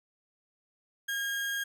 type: tone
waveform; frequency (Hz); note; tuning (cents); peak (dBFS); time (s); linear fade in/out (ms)
35% pulse; 1625; G#6; -38; -29; 1.08-1.64; 10
effects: none